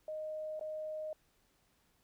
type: tone with dropouts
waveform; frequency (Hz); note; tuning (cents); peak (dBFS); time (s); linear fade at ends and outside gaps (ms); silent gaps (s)
sine; 620; D#5; -6; -38; 0.08-1.13; 2; 0.595-0.61
effects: pink hiss -73 dBFS RMS until 2.03 s